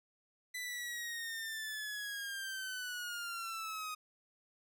sawtooth linear sweep, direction down, 2000 to 1244.5 Hz, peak -36 dBFS, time 0.54-3.95 s, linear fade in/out 10 ms, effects none

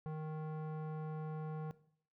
square tone with low-pass filter, 155.56 Hz, D#3, in tune, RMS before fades -42 dBFS, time 0.06-1.71 s, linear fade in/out 0 ms, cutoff 960 Hz, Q 1.1, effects noise-tail reverb RT60 0.6 s tail -17 dB re dry

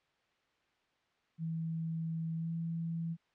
sine tone with pitch glide, 163 to 165.75 Hz, E3 to E3, -19 to +10 cents, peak -34 dBFS, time 1.38-3.17 s, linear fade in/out 50 ms, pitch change +29 cents, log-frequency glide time 2.36-2.51 s, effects white hiss -74 dBFS RMS until 3.34 s + low-pass 3000 Hz 12 dB/octave

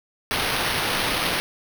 blue noise with sample-and-hold, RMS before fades -24 dBFS, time 0.31-1.4 s, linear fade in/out 0 ms, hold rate 7350 Hz, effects none

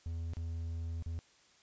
triangle tone with dropouts, 82.9 Hz, E2, 10 cents sharp, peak -34 dBFS, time 0.06-1.19 s, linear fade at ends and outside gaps 0 ms, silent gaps 0.335-0.369 / 1.024-1.061 s, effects white hiss -65 dBFS RMS until 1.62 s + resampled to 16000 Hz

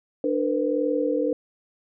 sine tone cluster, 296.6 / 464.4 / 506 Hz, D4 / A#4 / B4, +17 / -7 / +42 cents, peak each -25 / -26 / -25 dBFS, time 0.24-1.33 s, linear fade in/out 2 ms, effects none

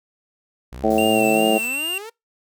sawtooth exponential sweep, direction up, 58.27 to 468.6 Hz, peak -29 dBFS, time 0.72-2.1 s, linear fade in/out 10 ms
harmonic tone, 109.5 Hz, A2, 8 cents flat, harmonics 2 / 3 / 4 / 5 / 6 / 7, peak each -22 / -22 / -22 / -22 / -22 / -22 dBFS, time 0.83-1.59 s, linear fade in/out 20 ms
white band-stop noise, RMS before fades -40 dBFS, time 0.9-1.68 s, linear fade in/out 5 ms, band 1300 to 3400 Hz, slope 48 dB/octave
square tone with vibrato, 2739 Hz, F7, 34 cents flat, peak -23 dBFS, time 0.98-1.98 s, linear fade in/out 2 ms, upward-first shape sine, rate 2.5 Hz, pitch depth 46 cents each way
effects noise-tail reverb RT60 0.2 s tail -25 dB re dry

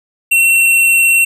square tone with vibrato, 2718 Hz, F7, 48 cents flat, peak -8 dBFS, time 0.31-1.25 s, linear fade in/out 10 ms, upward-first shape sine, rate 19 Hz, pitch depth 8 cents each way, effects none

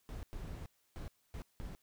brown noise bursts at uneven times, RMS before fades -44 dBFS, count 5, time 0.09-0.23 / 0.33-0.66 / 0.96-1.08 / 1.34-1.42 / 1.6-1.75 s, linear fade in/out 0 ms, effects white hiss -75 dBFS RMS until 1.82 s

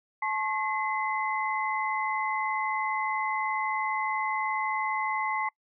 sine tone cluster, 865 / 1082 / 2043 Hz, A5 / C#6 / C7, -30 / -42 / -42 cents, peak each -31 dBFS, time 0.22-5.49 s, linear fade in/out 5 ms, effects noise-tail reverb RT60 0.1 s tail -26 dB re dry

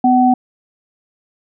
sine tone pair together, 251.2 / 755 Hz, B3 / F#5, +30 / +35 cents, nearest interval octave + perfect fifth, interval 1905 cents, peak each -11 dBFS, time 0.04-0.34 s, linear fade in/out 5 ms, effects none

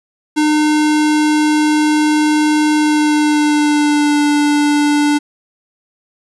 square tone with pitch glide, 303.4 to 293.7 Hz, D#4 to D4, -44 to 0 cents, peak -11 dBFS, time 0.36-5.19 s, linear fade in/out 20 ms, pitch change -56 cents, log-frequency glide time 2.76-4.21 s, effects resampled to 24000 Hz + 8-bit

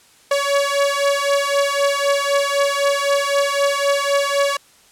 sawtooth beating tone pair, 561 / 564.9 Hz, C#5 / C#5, +21 / +33 cents, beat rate 3.9 Hz, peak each -15 / -15 dBFS, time 0.31-4.57 s, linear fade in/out 5 ms, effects white hiss -51 dBFS RMS until 4.91 s + low-pass 10000 Hz 12 dB/octave

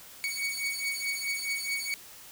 sawtooth beating tone pair, 2236 / 2240.7 Hz, C#7 / C#7, +14 / +18 cents, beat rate 4.7 Hz, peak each -30 dBFS, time 0.24-1.94 s, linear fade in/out 0 ms, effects white hiss -49 dBFS RMS until 2.31 s

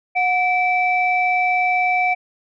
sine tone pair together, 730.1 / 2318 Hz, F#5 / D7, -23 / -23 cents, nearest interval octave + minor sixth, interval 2000 cents, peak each -17 / -18 dBFS, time 0.15-2.15 s, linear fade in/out 20 ms, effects tanh soft clip ceiling -7 dBFS

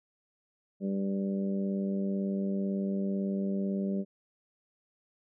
harmonic tone, 98 Hz, G2, in tune, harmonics 2 / 3 / 4 / 5 / 6, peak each -29 / -42 / -38 / -44 / -42 dBFS, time 0.8-4.05 s, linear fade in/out 50 ms, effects none

